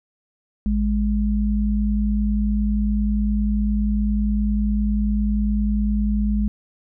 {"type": "tone pair together", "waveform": "sine", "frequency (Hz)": [55.01, 207.7], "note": ["A1", "G#3"], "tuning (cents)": [0, 0], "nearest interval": "octave + major seventh", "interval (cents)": 2300, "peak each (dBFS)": -20, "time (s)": [0.66, 6.48], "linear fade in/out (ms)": 0, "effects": []}